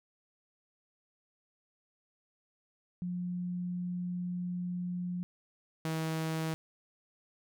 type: tone pair in turn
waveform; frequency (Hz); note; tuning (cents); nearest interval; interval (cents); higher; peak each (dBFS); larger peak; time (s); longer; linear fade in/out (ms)
sine / sawtooth; 178.2 / 160.15; F3 / E3; +35 / -50; major second; 185; first; -33 / -28; second; 3.02-5.23 / 5.85-6.54; first; 0
effects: none